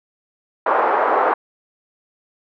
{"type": "band-pass noise", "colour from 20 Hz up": "white", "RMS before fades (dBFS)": -17, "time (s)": [0.66, 1.34], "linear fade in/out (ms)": 5, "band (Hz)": [410, 1200], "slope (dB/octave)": 24, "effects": []}